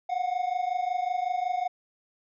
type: tone pair together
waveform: triangle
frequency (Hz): 714.6 / 740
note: F5 / F#5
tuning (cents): +40 / 0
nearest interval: minor second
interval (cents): 60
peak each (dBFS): -27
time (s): 0.09-1.68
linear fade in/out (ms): 10
effects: resampled to 16000 Hz